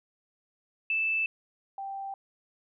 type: tone pair in turn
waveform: sine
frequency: 2637 / 784 Hz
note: E7 / G5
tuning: 0 / 0 cents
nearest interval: octave + major sixth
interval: 2100 cents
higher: first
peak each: -25 / -34 dBFS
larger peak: first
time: 0.9-1.26 / 1.78-2.14 s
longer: neither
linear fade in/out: 2 ms
effects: none